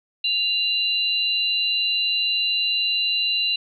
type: tone pair together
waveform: sine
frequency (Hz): 2793 / 3989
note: F7 / B7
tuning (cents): -1 / +17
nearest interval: tritone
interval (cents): 618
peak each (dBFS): -22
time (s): 0.24-3.56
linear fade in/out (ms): 5
effects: none